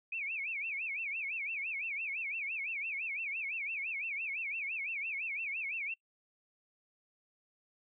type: tone with vibrato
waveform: sine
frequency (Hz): 2423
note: D#7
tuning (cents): -47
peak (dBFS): -35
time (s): 0.12-5.94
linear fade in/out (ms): 5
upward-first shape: sine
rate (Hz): 5.9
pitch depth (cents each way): 200
effects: noise-tail reverb RT60 0.1 s tail -23 dB re dry